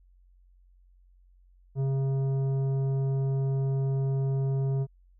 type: tone with tanh clipping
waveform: sine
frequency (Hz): 135.4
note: C#3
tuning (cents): -40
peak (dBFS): -26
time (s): 1.75-4.87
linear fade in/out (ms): 50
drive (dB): 10
effects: added 45 Hz sine -56 dBFS peak until 5.19 s

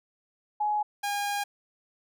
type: tone pair in turn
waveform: sine / sawtooth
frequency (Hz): 840 / 813.3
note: G#5 / G#5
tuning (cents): +19 / -36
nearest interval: minor second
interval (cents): 55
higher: first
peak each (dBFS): -24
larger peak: neither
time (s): 0.6-0.83 / 1.03-1.44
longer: second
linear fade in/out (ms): 10
effects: none

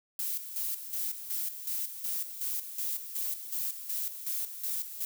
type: noise with tremolo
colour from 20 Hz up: violet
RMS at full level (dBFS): -33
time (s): 0.19-5.05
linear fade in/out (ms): 2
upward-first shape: square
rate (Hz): 2.7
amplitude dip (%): 65
effects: none

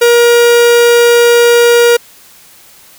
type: tone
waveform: 45% pulse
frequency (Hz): 474.7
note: A#4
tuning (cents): +31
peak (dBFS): -4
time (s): 0.01-1.97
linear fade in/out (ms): 10
effects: white hiss -40 dBFS RMS until 2.98 s

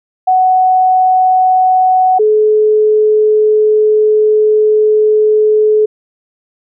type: tone pair in turn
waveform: sine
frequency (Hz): 744 / 428.1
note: F#5 / A4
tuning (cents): +9 / -47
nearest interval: minor seventh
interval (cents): 956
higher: first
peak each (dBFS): -6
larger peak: neither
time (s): 0.27-2.19 / 2.19-5.86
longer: second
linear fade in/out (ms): 10
effects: none

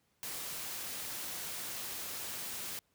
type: noise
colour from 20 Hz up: white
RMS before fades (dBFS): -41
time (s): 0.23-2.79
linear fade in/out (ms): 0
effects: pink hiss -75 dBFS RMS until 2.94 s + high-pass 60 Hz 12 dB/octave

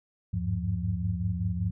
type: tone cluster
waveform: sine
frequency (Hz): 79.6 / 99 / 104.3 / 175.9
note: D#2 / G2 / G#2 / F3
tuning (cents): +40 / +18 / +8 / +13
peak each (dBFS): -33 / -31 / -33 / -32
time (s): 0.33-1.71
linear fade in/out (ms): 10
effects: none

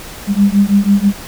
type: beating tone pair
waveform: sine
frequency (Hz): 197.9 / 204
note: G3 / G#3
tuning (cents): +17 / -31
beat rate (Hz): 6.1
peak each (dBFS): -11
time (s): 0.27-1.13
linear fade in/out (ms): 50
effects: pink hiss -31 dBFS RMS until 1.27 s

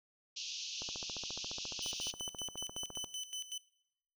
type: band-pass noise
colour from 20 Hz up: white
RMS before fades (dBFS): -43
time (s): 0.36-2.12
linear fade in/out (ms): 10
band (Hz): 2600 to 6400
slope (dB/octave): 96
type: click train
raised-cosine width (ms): 1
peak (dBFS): -32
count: 33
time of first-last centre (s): 0.82-3.042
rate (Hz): 14.4
type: tone with tremolo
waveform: 25% pulse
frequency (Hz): 3015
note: F#7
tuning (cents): +32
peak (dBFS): -35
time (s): 1.82-3.58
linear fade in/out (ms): 5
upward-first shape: square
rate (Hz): 5.3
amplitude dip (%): 75
effects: noise-tail reverb RT60 0.8 s tail -21 dB re dry

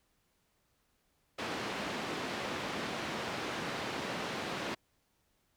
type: band-pass noise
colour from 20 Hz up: pink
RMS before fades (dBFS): -38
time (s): 1.38-4.75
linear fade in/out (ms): 10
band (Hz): 200 to 3700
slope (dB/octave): 12
effects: pink hiss -75 dBFS RMS until 5.56 s

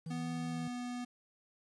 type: tone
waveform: triangle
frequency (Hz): 162.5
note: E3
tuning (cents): -24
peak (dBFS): -37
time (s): 0.06-0.68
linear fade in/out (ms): 5
type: tone with pitch glide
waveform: square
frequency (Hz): 246.9 to 245.3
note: B3 to B3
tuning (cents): 0 to -12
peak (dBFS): -39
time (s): 0.1-1.05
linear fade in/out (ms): 10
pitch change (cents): -12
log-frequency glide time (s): 0.46-0.58
effects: resampled to 22050 Hz + 10-bit

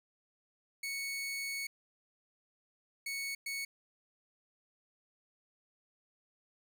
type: tone bursts at uneven times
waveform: sawtooth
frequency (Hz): 2217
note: C#7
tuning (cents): 0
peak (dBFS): -33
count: 3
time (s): 0.83-1.67 / 3.06-3.35 / 3.46-3.65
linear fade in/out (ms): 5
effects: none

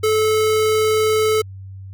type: tone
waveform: square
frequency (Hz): 434.1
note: A4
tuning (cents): -23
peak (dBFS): -15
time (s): 0.03-1.42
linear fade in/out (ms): 10
effects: added 96 Hz sine -32 dBFS peak until 1.93 s

